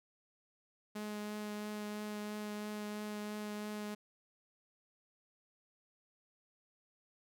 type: tone with vibrato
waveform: sawtooth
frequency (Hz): 210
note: G#3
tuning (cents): +19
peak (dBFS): -36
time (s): 0.95-3.95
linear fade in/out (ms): 10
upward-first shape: triangle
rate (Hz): 3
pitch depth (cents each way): 12
effects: none